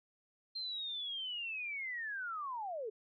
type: linear sweep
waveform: sine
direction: down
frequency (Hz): 4186 to 405.9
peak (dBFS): -38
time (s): 0.55-2.9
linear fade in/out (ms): 10
effects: none